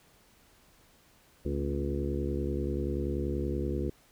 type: harmonic tone with a mistuned harmonic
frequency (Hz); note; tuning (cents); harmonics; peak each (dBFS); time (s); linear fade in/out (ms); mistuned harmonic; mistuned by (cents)
70.4; C#2; +27; 1 / 2 / 3 / 4 / 5 / 6 / 7; -33 / -37 / -38 / -39 / -35 / -40 / -41; 1.45-3.9; 5; 3; +79
effects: pink hiss -62 dBFS RMS until 4.11 s